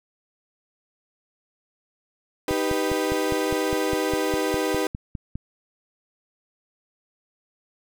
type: chord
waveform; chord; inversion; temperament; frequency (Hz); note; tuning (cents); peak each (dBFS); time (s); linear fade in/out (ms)
35% pulse; Eb augmented; none; equal; 311.1 / 392 / 493.9; Eb4 / G4 / B4; 0 / 0 / 0; -25; 2.48-4.87; 2
type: click train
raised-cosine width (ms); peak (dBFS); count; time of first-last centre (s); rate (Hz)
5; -18; 15; 2.51-5.356; 4.92
effects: none